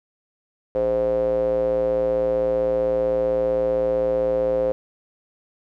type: tone with band-pass filter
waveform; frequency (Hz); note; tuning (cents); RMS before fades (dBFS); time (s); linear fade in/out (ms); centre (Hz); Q
square; 57.8; A#1; -14; -21; 0.75-4.72; 0; 510; 9.9
effects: none